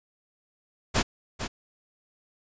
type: noise with echo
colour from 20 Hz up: pink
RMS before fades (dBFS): -23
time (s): 0.94-1.03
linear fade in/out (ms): 20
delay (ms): 450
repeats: 1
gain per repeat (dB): -9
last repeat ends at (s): 1.48
effects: resampled to 16000 Hz